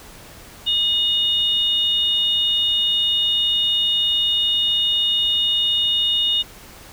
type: tone pair together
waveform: sine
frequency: 2897 / 3650 Hz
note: F#7 / A#7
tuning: -37 / -37 cents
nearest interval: major third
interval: 400 cents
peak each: -19 dBFS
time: 0.66-6.43 s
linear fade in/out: 20 ms
effects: pink hiss -42 dBFS RMS until 6.92 s